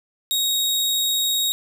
sawtooth tone, 3769 Hz, A#7, 18 cents sharp, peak -16 dBFS, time 0.31-1.52 s, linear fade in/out 0 ms, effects none

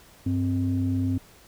sine tone pair together, 98.11 / 261.6 Hz, G2 / C4, +2 / 0 cents, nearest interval octave + perfect fourth, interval 1698 cents, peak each -24 dBFS, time 0.26-1.18 s, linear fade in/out 5 ms, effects tanh soft clip ceiling -16 dBFS + pink hiss -53 dBFS RMS until 1.47 s

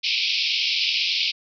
pink band-pass noise, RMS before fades -23 dBFS, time 0.03-1.32 s, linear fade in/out 20 ms, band 2300 to 5300 Hz, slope 96 dB/octave, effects none

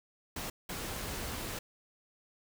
pink noise bursts at uneven times, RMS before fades -39 dBFS, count 2, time 0.36-0.5 / 0.69-1.59 s, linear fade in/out 5 ms, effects none

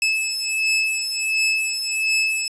sawtooth beating tone pair, 2604 / 2605.4 Hz, E7 / E7, -22 / -21 cents, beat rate 1.4 Hz, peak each -19 dBFS, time 0.02-2.48 s, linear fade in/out 2 ms, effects resampled to 22050 Hz + 8-bit

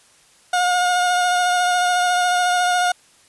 30% pulse tone with vibrato, 718 Hz, F5, 48 cents sharp, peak -13 dBFS, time 0.53-2.92 s, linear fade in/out 5 ms, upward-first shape sine, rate 14 Hz, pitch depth 18 cents each way, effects white hiss -53 dBFS RMS until 3.28 s + resampled to 24000 Hz

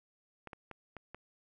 clicks, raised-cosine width 0.5 ms, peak -30 dBFS, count 5, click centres 0.473 / 0.532 / 0.713 / 0.967 / 1.146 s, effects none

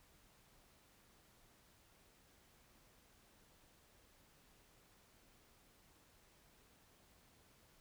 silence, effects pink hiss -69 dBFS RMS until 7.8 s

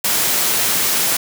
white high-pass noise, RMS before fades -17 dBFS, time 0.04-1.17 s, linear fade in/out 5 ms, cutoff 110 Hz, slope 12 dB/octave, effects none

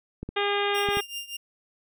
clicks, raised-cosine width 3 ms, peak -21 dBFS, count 4, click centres 0.23 / 0.29 / 0.888 / 0.971 s
harmonic tone, 405.7 Hz, G#4, 41 cents flat, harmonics 1 / 2 / 3 / 4 / 5 / 6 / 7 / 8 / 9, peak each -27 / -30 / -32 / -33 / -34 / -35 / -35 / -36 / -37 dBFS, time 0.36-1.01 s, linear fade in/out 10 ms
sawtooth tone with tremolo, 2800 Hz, F7, 4 cents sharp, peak -27 dBFS, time 0.74-1.37 s, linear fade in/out 10 ms, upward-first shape triangle, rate 5.2 Hz, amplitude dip 90%
effects none

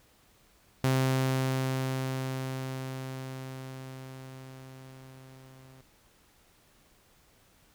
sawtooth tone with level ramp, 131.4 Hz, C3, 8 cents sharp, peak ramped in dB -19 to -48 dBFS, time 0.84-5.81 s, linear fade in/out 0 ms, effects pink hiss -63 dBFS RMS until 7.74 s

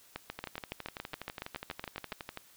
two click trains, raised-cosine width 0.3 ms, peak -23 / -21 dBFS, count 25 / 15, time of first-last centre 0.39-2.373 / 0.16-2.121 s, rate 12.1 / 7.14 Hz, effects white hiss -60 dBFS RMS until 2.56 s

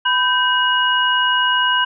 sine tone cluster, 996 / 1555 / 2895 Hz, B5 / G6 / F#7, +14 / -14 / -38 cents, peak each -18 dBFS, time 0.05-1.85 s, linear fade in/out 10 ms, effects none

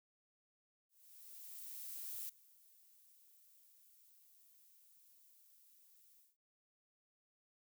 violet noise with ADSR envelope, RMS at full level -45 dBFS, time 0.89-6.37 s, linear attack 1400 ms, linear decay 7 ms, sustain -22 dB, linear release 190 ms, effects none

